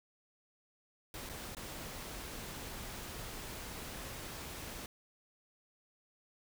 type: noise with dropouts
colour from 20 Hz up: pink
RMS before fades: -45 dBFS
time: 1.14-4.86 s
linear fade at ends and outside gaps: 1 ms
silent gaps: 1.291-1.296 / 1.549-1.568 s
effects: none